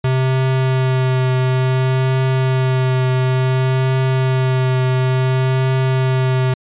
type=tone with vibrato; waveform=square; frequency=130 Hz; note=C3; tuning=11 cents flat; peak=-14 dBFS; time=0.04-6.54 s; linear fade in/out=5 ms; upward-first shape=triangle; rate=0.57 Hz; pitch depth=16 cents each way; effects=resampled to 8000 Hz